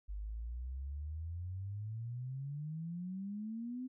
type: exponential sweep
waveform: sine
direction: up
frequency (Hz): 48.94 to 260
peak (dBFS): -39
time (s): 0.08-3.88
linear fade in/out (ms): 20
effects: none